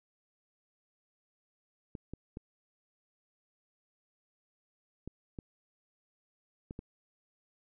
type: clicks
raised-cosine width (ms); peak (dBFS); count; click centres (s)
3; -28; 7; 1.952 / 2.136 / 2.371 / 5.076 / 5.388 / 6.709 / 6.791
effects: none